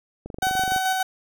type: click train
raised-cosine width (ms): 2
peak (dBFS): -21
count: 13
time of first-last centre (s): 0.26-0.762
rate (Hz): 23.9
type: tone with tremolo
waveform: 30% pulse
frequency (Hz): 755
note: F#5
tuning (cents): +35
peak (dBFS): -17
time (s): 0.42-1.03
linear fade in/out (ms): 5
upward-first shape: square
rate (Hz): 6.9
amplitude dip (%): 30
effects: none